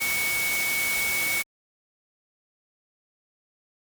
sine tone in noise, 2229 Hz, C#7, 9 cents sharp, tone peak -25 dBFS, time 0-1.43 s, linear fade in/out 20 ms, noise white, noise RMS -29 dBFS, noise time 0-1.43 s, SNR +1 dB, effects Opus 48 kbps

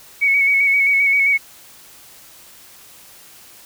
sine tone with vibrato, 2229 Hz, C#7, 9 cents sharp, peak -12 dBFS, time 0.21-1.38 s, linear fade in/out 20 ms, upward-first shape square, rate 7.6 Hz, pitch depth 25 cents each way, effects white hiss -44 dBFS RMS until 3.65 s

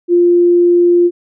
sine tone, 349.2 Hz, F4, in tune, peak -6 dBFS, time 0.08-1.11 s, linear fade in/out 50 ms, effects none

